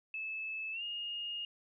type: tone with pitch glide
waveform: sine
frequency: 2611 to 2847 Hz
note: E7 to F7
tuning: -17 to +33 cents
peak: -37 dBFS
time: 0.14-1.45 s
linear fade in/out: 2 ms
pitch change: +150 cents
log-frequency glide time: 0.72-0.83 s
effects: none